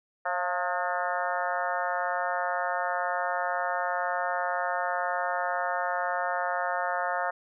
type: harmonic tone with a mistuned harmonic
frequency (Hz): 179.9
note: F#3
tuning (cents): -48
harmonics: 3 / 4 / 5 / 6 / 7 / 8 / 9 / 10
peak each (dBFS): -35 / -31 / -34 / -38 / -35 / -35 / -39 / -37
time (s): 0.25-7.31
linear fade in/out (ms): 10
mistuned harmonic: 4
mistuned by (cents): -46
effects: none

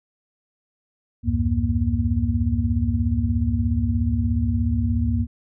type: tone cluster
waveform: sine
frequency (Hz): 70.2 / 87.1 / 103.9 / 235.8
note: C#2 / F2 / G#2 / A#3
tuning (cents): +22 / -4 / +1 / +20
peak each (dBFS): -24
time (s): 1.23-5.27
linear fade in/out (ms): 50
effects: none

